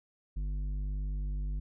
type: tone with tanh clipping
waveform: triangle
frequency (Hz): 49.54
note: G1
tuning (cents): +19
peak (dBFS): -33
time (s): 0.36-1.6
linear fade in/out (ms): 10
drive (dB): 13
effects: none